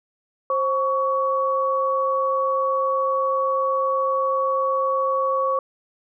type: tone pair together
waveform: sine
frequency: 530 / 1123 Hz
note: C5 / C#6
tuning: +22 / +22 cents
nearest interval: octave + minor second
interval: 1300 cents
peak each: -22 / -21 dBFS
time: 0.5-5.59 s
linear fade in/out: 2 ms
effects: none